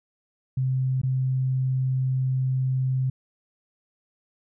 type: tone with dropouts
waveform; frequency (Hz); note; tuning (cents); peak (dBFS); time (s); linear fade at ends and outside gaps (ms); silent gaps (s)
sine; 130.4; C3; -5; -21; 0.57-3.1; 5; 1.016-1.033
effects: none